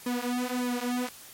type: tone with flanger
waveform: sawtooth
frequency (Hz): 246.9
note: B3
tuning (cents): 0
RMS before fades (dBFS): -30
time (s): 0.06-1.09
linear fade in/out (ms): 5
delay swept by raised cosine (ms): 1.4 to 6.1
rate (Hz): 1.7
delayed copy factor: -0.9
effects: white hiss -48 dBFS RMS until 1.33 s + MP3 64 kbps